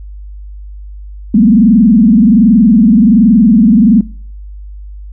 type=tone with frequency modulation; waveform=sine; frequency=220 Hz; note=A3; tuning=in tune; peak=-3 dBFS; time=1.34-4.01 s; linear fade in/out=5 ms; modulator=21.3 Hz; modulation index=1.4; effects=noise-tail reverb RT60 0.5 s tail -22 dB re dry + added 50 Hz sine -25 dBFS peak until 5.12 s